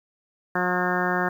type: harmonic tone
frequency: 180 Hz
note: F#3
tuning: 47 cents flat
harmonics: 1 / 2 / 3 / 4 / 5 / 6 / 7 / 8 / 9 / 10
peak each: -29 / -29 / -33 / -29 / -33 / -31 / -33 / -31 / -29 / -32 dBFS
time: 0.55-1.29 s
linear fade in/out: 5 ms
effects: 9-bit